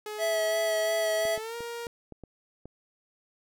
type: tone with pitch glide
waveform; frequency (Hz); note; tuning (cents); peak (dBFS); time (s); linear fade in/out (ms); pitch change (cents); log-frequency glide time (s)
sawtooth; 423.5 to 469.9; G#4 to A#4; +34 to +14; -31; 0.06-1.87; 2; +180; 1.33-1.56
type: tone with vibrato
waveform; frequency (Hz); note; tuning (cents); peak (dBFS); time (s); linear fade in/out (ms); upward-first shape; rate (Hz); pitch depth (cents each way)
square; 653; E5; -17; -26; 0.18-1.39; 50; sine; 2.9; 19
type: clicks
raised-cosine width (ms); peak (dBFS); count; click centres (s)
2; -30; 7; 1.253 / 1.377 / 1.606 / 1.868 / 2.123 / 2.237 / 2.656
effects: none